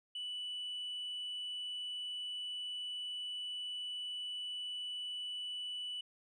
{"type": "tone", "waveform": "sine", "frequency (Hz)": 2967, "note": "F#7", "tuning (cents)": 4, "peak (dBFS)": -37, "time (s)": [0.15, 6.01], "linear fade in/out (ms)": 5, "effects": ["tanh soft clip ceiling -37 dBFS"]}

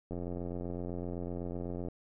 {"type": "click train", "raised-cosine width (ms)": 2, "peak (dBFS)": -26, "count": 157, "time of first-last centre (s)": [0.11, 1.885], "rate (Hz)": 87.9, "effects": []}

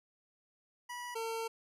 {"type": "tone pair in turn", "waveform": "25% pulse", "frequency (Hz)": [974, 452.8], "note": ["B5", "A4"], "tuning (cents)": [-24, 50], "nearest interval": "octave + minor second", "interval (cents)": 1326, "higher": "first", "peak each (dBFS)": [-37, -32], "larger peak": "second", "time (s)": [[0.89, 1.15], [1.15, 1.48]], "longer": "second", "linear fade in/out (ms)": 10, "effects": ["resampled to 32000 Hz"]}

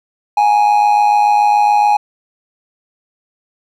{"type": "tone with amplitude modulation", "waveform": "triangle", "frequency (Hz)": 830.6, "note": "G#5", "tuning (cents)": 0, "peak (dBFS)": -4, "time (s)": [0.37, 1.97], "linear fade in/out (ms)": 5, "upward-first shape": "sine", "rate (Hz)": 107, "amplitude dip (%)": 55, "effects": []}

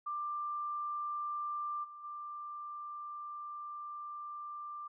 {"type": "tone with level steps", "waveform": "sine", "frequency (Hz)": 1185, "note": "D6", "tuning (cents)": 15, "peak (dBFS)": [-35, -47, -41], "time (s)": [0.06, 4.88], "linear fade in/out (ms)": 10, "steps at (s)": [1.83, 2.03], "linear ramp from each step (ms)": 20, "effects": []}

